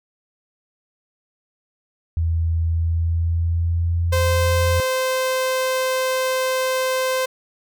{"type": "tone with pitch glide", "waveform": "sine", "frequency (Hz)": [82.41, 86.06], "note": ["E2", "F2"], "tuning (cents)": [0, -25], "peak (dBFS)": -17, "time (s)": [2.17, 4.8], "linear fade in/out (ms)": 0, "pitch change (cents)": 75, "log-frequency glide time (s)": [2.64, 4.44]}
{"type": "tone", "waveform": "sawtooth", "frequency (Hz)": 518, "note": "C5", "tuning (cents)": -17, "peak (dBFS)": -15, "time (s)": [4.12, 7.26], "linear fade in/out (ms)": 10}
{"effects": []}